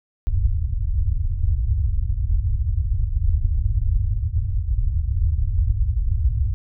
white low-pass noise, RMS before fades -20 dBFS, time 0.27-6.54 s, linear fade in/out 0 ms, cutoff 100 Hz, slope 48 dB/octave, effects none

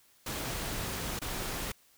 pink noise with dropouts, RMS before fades -36 dBFS, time 0.26-1.72 s, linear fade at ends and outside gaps 5 ms, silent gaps 1.192-1.216 s, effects white hiss -64 dBFS RMS until 1.97 s

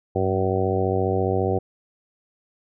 harmonic tone with a mistuned harmonic, 94.7 Hz, F#2, 41 cents sharp, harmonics 1 / 2 / 3 / 4 / 5 / 6 / 7 / 8, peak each -25 / -30 / -31 / -25 / -26 / -31 / -31 / -29 dBFS, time 0.15-1.59 s, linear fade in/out 10 ms, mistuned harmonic 1, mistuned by +46 cents, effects none

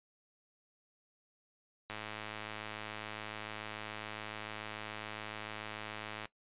click train, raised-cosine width 0.3 ms, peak -25 dBFS, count 467, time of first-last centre 1.9-6.255 s, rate 107 Hz, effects noise-tail reverb RT60 0.1 s tail -18 dB re dry + resampled to 8000 Hz

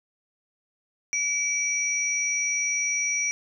sine tone pair together, 2300 / 5800 Hz, D7 / F#8, -37 / -35 cents, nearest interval octave + major third, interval 1602 cents, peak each -26 dBFS, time 1.13-3.31 s, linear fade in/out 0 ms, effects none

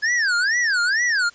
square tone with vibrato, 1660 Hz, G#6, 1 cent flat, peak -18 dBFS, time 0.02-1.3 s, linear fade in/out 20 ms, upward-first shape sine, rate 2.2 Hz, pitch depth 290 cents each way, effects white hiss -50 dBFS RMS until 1.34 s + resampled to 16000 Hz

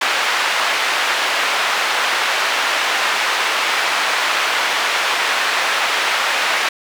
white band-pass noise, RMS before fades -18 dBFS, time 0.01-6.69 s, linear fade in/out 5 ms, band 710 to 2500 Hz, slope 12 dB/octave, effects none

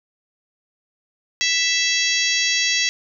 harmonic tone with a mistuned harmonic, 660 Hz, E5, 2 cents sharp, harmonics 3 / 4 / 5 / 6 / 7 / 8 / 9 / 10, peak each -23 / -24 / -25 / -26 / -26 / -27 / -28 / -28 dBFS, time 1.41-2.89 s, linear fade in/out 0 ms, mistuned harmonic 8, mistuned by +72 cents, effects none

